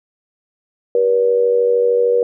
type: tone with amplitude modulation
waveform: sine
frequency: 480 Hz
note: B4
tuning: 49 cents flat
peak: -8 dBFS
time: 0.95-2.23 s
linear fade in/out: 2 ms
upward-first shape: sine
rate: 93.2 Hz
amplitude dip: 70%
effects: none